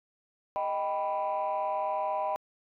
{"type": "chord", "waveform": "sine", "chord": "Eb augmented", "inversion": "none", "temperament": "equal", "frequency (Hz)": [622.3, 784, 987.8], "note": ["Eb5", "G5", "B5"], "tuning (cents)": [0, 0, 0], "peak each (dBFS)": -31, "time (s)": [0.56, 2.36], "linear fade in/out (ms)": 0, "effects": ["tanh soft clip ceiling -23 dBFS"]}